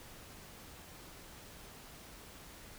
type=silence; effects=pink hiss -53 dBFS RMS until 2.78 s